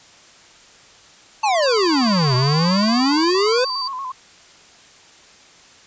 square exponential two-way sweep, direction down then up, 899 to 123.47 to 521 Hz, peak -16 dBFS, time 1.43-3.65 s, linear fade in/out 10 ms, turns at 2.35 s
sine tone with vibrato, 1054 Hz, C6, 12 cents sharp, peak -25 dBFS, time 1.43-4.12 s, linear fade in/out 5 ms, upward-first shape square, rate 8.6 Hz, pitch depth 63 cents each way
sine tone, 4641 Hz, D8, 21 cents flat, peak -23 dBFS, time 1.62-3.88 s, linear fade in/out 5 ms
effects white hiss -47 dBFS RMS until 5.86 s + resampled to 16000 Hz

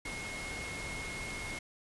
sine tone in noise, 2164 Hz, C#7, 42 cents flat, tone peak -41 dBFS, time 0.05-1.59 s, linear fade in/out 5 ms, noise pink, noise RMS -42 dBFS, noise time 0.05-1.59 s, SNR -2 dB, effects resampled to 24000 Hz

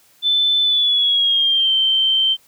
sine tone with pitch glide, 3520 to 3118 Hz, A7 to G7, 0 to -10 cents, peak -13 dBFS, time 0.22-2.37 s, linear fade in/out 50 ms, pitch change -210 cents, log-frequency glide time 0.62-1.72 s, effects white hiss -54 dBFS RMS until 2.47 s

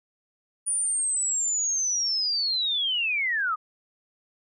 sine linear sweep, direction down, 9520 to 1202 Hz, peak -23 dBFS, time 0.66-3.56 s, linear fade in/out 20 ms, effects none

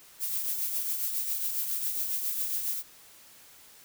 violet noise with tremolo, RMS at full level -29 dBFS, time 0.19-2.83 s, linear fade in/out 50 ms, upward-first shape triangle, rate 7.3 Hz, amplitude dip 50%, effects white hiss -54 dBFS RMS until 3.84 s

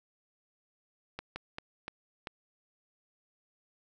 slowing click train, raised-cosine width 0.3 ms, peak -22 dBFS, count 5, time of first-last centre 1.19-2.272 s, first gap 170 ms, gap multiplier 1.32, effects none

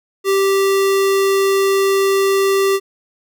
square tone, 390.9 Hz, G4, 5 cents flat, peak -13 dBFS, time 0.24-2.8 s, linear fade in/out 50 ms, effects none

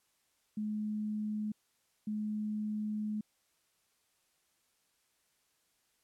sine tone bursts at uneven times, 212.4 Hz, G#3, 39 cents sharp, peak -33 dBFS, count 2, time 0.57-1.52 / 2.07-3.21 s, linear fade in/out 5 ms, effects white hiss -75 dBFS RMS until 6.03 s + low-pass 12000 Hz 12 dB/octave

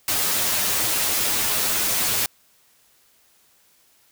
white noise with comb filter, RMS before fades -22 dBFS, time 0.08-2.26 s, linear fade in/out 2 ms, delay 9.6 ms, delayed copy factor +0.75, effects white hiss -59 dBFS RMS until 4.11 s

